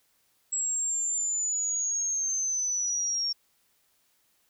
sine linear sweep, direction down, 7700 to 5500 Hz, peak -26 dBFS, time 0.52-3.33 s, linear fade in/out 10 ms, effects white hiss -69 dBFS RMS until 4.49 s

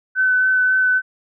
sine tone with vibrato, 1514 Hz, F#6, 39 cents sharp, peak -13 dBFS, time 0.15-1.02 s, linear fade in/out 50 ms, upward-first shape sine, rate 3.7 Hz, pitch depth 11 cents each way, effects none

